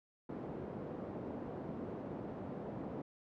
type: band-pass noise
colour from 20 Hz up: pink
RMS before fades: -44 dBFS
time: 0.29-3.02 s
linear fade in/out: 5 ms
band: 170 to 550 Hz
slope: 12 dB/octave
effects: none